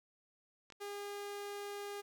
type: clicks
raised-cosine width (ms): 0.2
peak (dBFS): -37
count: 2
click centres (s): 0.702 / 0.723
type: tone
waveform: sawtooth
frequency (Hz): 406.4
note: G#4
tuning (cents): -38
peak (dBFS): -38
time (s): 0.8-2.02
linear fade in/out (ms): 20
effects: 12-bit